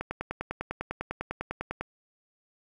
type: click train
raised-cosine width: 0.5 ms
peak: -17 dBFS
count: 19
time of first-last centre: 0.01-1.81 s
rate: 10 Hz
effects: 8-bit